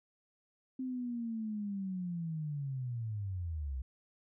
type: linear sweep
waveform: sine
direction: down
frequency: 261.6 to 61.74 Hz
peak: -35 dBFS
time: 0.79-3.82 s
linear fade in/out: 5 ms
effects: none